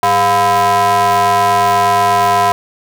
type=ring-modulated tone; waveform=square; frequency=149.7 Hz; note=D3; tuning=33 cents sharp; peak=-7 dBFS; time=0.03-2.52 s; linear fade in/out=0 ms; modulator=854 Hz; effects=none